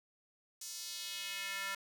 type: tone with high-pass filter sweep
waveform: square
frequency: 196 Hz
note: G3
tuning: in tune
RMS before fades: -42 dBFS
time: 0.61-1.75 s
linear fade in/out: 5 ms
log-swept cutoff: 6300 to 1500 Hz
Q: 1.7
effects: 11-bit